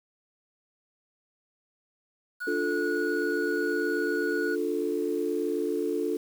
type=tone; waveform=triangle; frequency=1460 Hz; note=F#6; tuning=24 cents flat; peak=-29 dBFS; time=2.4-4.56 s; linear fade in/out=20 ms
type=chord; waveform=sine; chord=D minor; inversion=none; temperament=just; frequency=293.7 / 352.4 / 440.5 Hz; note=D4 / F4 / A4; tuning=0 / +16 / +2 cents; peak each=-31 / -30 / -29 dBFS; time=2.47-6.17 s; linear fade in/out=5 ms
effects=tanh soft clip ceiling -14 dBFS + 8-bit